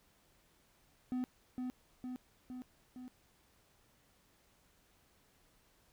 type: tone with echo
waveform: triangle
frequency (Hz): 252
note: B3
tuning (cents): +35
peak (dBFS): -32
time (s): 1.12-1.24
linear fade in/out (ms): 0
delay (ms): 460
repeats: 4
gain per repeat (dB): -3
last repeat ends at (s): 3.08
effects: pink hiss -70 dBFS RMS until 5.92 s